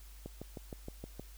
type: click train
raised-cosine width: 2 ms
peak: -29 dBFS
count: 7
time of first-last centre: 0.26-1.196 s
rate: 6.41 Hz
effects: added 50 Hz sine -50 dBFS peak until 1.37 s + white hiss -60 dBFS RMS until 1.37 s